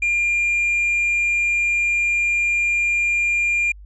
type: tone with tanh clipping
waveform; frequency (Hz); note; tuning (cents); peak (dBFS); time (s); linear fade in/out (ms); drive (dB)
triangle; 2400; D7; +37; -17; 0.02-3.72; 5; 6
effects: added 50 Hz sine -38 dBFS peak until 3.85 s + resampled to 22050 Hz